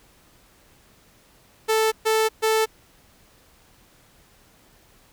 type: tone bursts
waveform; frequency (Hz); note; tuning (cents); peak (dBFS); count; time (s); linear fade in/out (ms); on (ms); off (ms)
sawtooth; 440; A4; 0; -14; 3; 1.68-2.66; 20; 240; 130
effects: pink hiss -56 dBFS RMS until 5.12 s